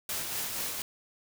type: noise with tremolo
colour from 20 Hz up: white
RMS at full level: -33 dBFS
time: 0.09-0.82 s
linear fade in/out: 2 ms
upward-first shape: sine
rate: 4.2 Hz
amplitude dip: 35%
effects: none